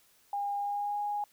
sine tone with pitch glide, 810 to 825.1 Hz, G#5 to G#5, -43 to -12 cents, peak -30 dBFS, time 0.33-1.24 s, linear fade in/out 2 ms, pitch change +31 cents, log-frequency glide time 0.59-1 s, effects white hiss -65 dBFS RMS until 1.32 s

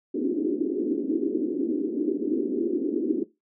pink band-pass noise, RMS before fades -26 dBFS, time 0.14-3.24 s, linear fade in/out 10 ms, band 270 to 370 Hz, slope 48 dB/octave, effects noise-tail reverb RT60 0.2 s tail -17 dB re dry

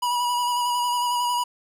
square tone with vibrato, 972 Hz, B5, 28 cents flat, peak -22 dBFS, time 0.02-1.44 s, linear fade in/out 10 ms, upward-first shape square, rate 11 Hz, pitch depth 17 cents each way, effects resampled to 32000 Hz + 9-bit

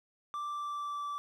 triangle tone with pitch glide, 1174.7 to 1161.2 Hz, D6 to D6, 0 to -20 cents, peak -33 dBFS, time 0.34-1.18 s, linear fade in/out 0 ms, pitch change -20 cents, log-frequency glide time 0.5-1.06 s, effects none

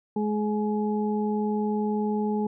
harmonic tone, 210.9 Hz, G#3, 27 cents sharp, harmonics 1 / 2 / 4, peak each -25 / -29 / -33 dBFS, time 0.16-2.47 s, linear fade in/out 5 ms, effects none

